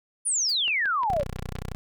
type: exponential sweep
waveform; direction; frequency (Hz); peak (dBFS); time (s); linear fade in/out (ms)
sine; down; 10000 to 525; -22; 0.25-1.24; 20
type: noise with exponential decay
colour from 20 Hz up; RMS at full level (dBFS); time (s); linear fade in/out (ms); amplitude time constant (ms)
blue; -35; 0.49-0.57; 5; 17
type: click train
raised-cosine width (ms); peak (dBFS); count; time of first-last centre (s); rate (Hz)
0.3; -23; 6; 0.68-1.563; 5.66
type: tone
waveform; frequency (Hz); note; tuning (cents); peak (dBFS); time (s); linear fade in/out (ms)
10% pulse; 30.87; B0; 0; -24; 1.1-1.75; 0
effects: none